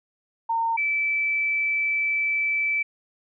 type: tone pair in turn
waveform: sine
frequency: 914 / 2316 Hz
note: A#5 / D7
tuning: -34 / -25 cents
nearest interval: octave + major third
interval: 1609 cents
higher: second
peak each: -21 dBFS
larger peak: neither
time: 0.49-0.77 / 0.77-2.83 s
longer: second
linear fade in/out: 10 ms
effects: none